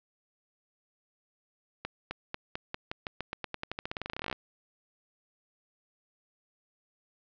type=accelerating click train; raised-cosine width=0.3 ms; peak=-18 dBFS; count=30; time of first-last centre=1.85-4.328 s; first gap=260 ms; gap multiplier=0.9; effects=low-pass 5000 Hz 12 dB/octave